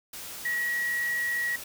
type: tone in noise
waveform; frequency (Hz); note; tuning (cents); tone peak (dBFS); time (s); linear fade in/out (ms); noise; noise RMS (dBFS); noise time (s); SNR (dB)
sine; 1914; A#6; +45; -26; 0.45-1.56; 5; white; -40; 0.13-1.64; +11
effects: none